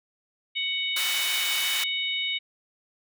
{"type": "harmonic tone", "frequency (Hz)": 744, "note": "F#5", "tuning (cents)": 9, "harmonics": [3, 4, 5], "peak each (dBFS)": [-30, -30, -30], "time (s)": [0.55, 2.39], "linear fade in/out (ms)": 20}
{"type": "high-pass noise", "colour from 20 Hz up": "pink", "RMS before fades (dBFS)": -30, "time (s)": [0.96, 1.84], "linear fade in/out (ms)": 5, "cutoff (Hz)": 1600, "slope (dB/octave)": 12}
{"effects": []}